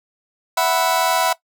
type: chord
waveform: sawtooth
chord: E suspended second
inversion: none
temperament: just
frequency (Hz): 659.3 / 741.7 / 988.9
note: E5 / F#5 / B5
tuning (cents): 0 / +4 / +2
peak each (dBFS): -16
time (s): 0.57-1.33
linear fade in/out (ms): 5
effects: noise-tail reverb RT60 0.1 s tail -18 dB re dry